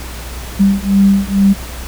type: beating tone pair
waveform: sine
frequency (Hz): 196 / 198.2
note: G3 / G3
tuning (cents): 0 / +19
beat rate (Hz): 2.2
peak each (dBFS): -11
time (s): 0.59-1.54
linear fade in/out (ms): 20
effects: added 60 Hz sine -26 dBFS peak until 1.87 s + pink hiss -30 dBFS RMS until 1.87 s